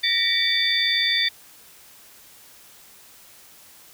sine tone cluster, 1847 / 1946 / 2296 / 3540 / 4613 Hz, A#6 / B6 / D7 / A7 / D8, -16 / -26 / -40 / +10 / -32 cents, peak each -27 / -28 / -28 / -21 / -26 dBFS, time 0.03-1.29 s, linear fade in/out 10 ms, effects white hiss -49 dBFS RMS until 3.93 s

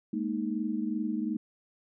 sine chord, Ab suspended second, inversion none, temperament equal with one note detuned, 210.4 / 233.1 / 311.1 Hz, Ab3 / Bb3 / Eb4, +23 / 0 / 0 cents, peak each -33 dBFS, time 0.13-1.37 s, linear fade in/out 5 ms, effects none

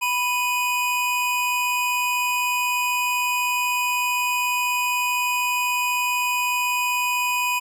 square tone pair together, 987.8 / 2489 Hz, B5 / D#7, 0 / 0 cents, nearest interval octave + major third, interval 1600 cents, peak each -24 dBFS, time 0.01-7.6 s, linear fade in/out 20 ms, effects none

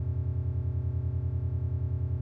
triangle chord, E suspended second, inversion none, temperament just, 82.41 / 92.71 / 123.61 Hz, E2 / F#2 / B2, 0 / +4 / +2 cents, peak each -30 dBFS, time 0-2.21 s, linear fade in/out 5 ms, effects none

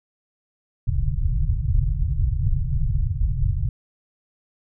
pink low-pass noise, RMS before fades -21 dBFS, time 0.87-3.69 s, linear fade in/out 5 ms, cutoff 150 Hz, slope 96 dB/octave, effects none

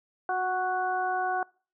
harmonic tone with a mistuned harmonic, 370 Hz, F#4, in tune, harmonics 1 / 2 / 3 / 4, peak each -36 / -27 / -35 / -33 dBFS, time 0.29-1.43 s, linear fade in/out 2 ms, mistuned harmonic 1, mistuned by -18 cents, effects noise-tail reverb RT60 0.4 s tail -25 dB re dry

